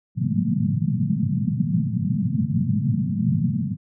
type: band-pass noise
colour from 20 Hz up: white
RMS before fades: -22 dBFS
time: 0.15-3.77 s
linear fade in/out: 50 ms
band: 100 to 230 Hz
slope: 96 dB/octave
effects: none